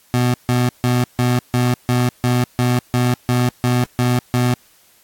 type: tone bursts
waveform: 25% pulse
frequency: 123.47 Hz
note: B2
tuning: in tune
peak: -10 dBFS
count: 13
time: 0.14-4.54 s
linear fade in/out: 0 ms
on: 200 ms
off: 150 ms
effects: white hiss -53 dBFS RMS until 5.03 s + AAC 64 kbps